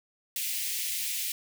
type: high-pass noise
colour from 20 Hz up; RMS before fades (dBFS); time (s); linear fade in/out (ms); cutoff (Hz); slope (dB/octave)
white; -32; 0.36-1.32; 2; 2000; 48
effects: none